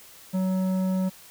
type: tone with tanh clipping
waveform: sine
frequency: 187.1 Hz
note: F#3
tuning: 20 cents sharp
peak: -24 dBFS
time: 0.33-1.1 s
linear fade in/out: 20 ms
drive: 11 dB
effects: white hiss -49 dBFS RMS until 1.3 s